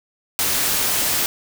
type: noise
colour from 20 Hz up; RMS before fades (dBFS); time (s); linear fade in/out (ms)
white; -20; 0.39-1.26; 0
effects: none